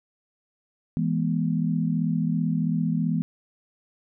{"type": "chord", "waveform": "sine", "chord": "E major", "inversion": "none", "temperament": "equal with one note detuned", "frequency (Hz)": [164.81, 207.7, 243], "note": ["E3", "G#3", "B3"], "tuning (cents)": [0, 0, -28], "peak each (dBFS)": [-24, -28, -27], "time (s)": [0.97, 3.22], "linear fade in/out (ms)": 0, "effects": []}